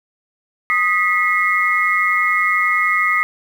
sine tone cluster, 1248 / 1961 / 2150 Hz, D#6 / B6 / C7, +5 / -13 / +47 cents, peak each -18 dBFS, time 0.7-3.23 s, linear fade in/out 0 ms, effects 7-bit

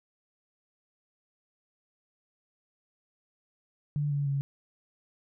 sine tone with pitch steps, 146.5 / 142.82 / 139.24 Hz, D3 / D3 / C#3, -4 / -48 / +8 cents, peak -26 dBFS, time 3.96-4.41 s, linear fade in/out 0 ms, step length 150 ms, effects none

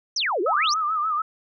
sine exponential two-way sweep, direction down then up, 6300 to 329.6 to 6300 Hz, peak -21 dBFS, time 0.16-0.74 s, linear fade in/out 5 ms, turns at 0.41 s
sine tone with vibrato, 1244.5 Hz, D#6, in tune, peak -21 dBFS, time 0.46-1.22 s, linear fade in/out 5 ms, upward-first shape sine, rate 6.9 Hz, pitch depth 92 cents each way
effects none

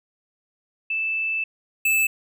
sine / square tone pair in turn, 2637 / 2626 Hz, E7 / E7, 0 / -7 cents, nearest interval unison, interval 7 cents, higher first, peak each -22 / -18 dBFS, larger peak second, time 0.9-1.44 / 1.85-2.07 s, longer first, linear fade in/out 5 ms, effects none

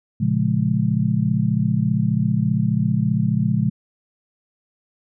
sine chord, Bb minor seventh, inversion none, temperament just, 116.54 / 139.85 / 174.81 / 209.8 Hz, Bb2 / Db3 / F3 / Ab3, 0 / +16 / +2 / +18 cents, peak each -22 dBFS, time 0.2-3.7 s, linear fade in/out 10 ms, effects none

